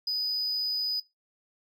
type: tone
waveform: triangle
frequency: 4978 Hz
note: D#8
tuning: in tune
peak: -24 dBFS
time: 0.07-1 s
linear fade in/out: 5 ms
effects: noise-tail reverb RT60 0.2 s tail -22 dB re dry + tanh soft clip ceiling -23 dBFS